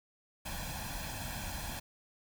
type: noise with comb filter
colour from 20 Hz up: pink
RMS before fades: -40 dBFS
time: 0.45-1.8 s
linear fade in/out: 10 ms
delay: 1.2 ms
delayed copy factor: +0.75
effects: none